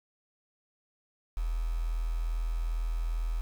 sine tone with quantisation, 41.2 Hz, E1, in tune, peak -28 dBFS, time 1.37-3.41 s, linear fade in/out 0 ms, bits 8, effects none

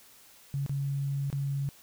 sine tone with dropouts, 139.2 Hz, C#3, 8 cents sharp, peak -28 dBFS, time 0.54-1.69 s, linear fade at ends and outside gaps 0 ms, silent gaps 0.663-0.695 / 1.301-1.328 s, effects white hiss -56 dBFS RMS until 1.82 s

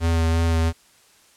square tone with vibrato, 82.41 Hz, E2, in tune, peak -18 dBFS, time 0-0.73 s, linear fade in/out 50 ms, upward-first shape sine, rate 2.9 Hz, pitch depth 18 cents each way, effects white hiss -55 dBFS RMS until 1.36 s + low-pass 10000 Hz 12 dB/octave

